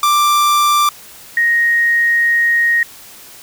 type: tone pair in turn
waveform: 45% pulse / sine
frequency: 1179 / 1871.5 Hz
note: D6 / A#6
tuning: +6 / +6 cents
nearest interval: minor sixth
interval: 800 cents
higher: second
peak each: -10 dBFS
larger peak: neither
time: 0.03-0.89 / 1.37-2.83 s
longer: second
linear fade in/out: 2 ms
effects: white hiss -38 dBFS RMS until 3.42 s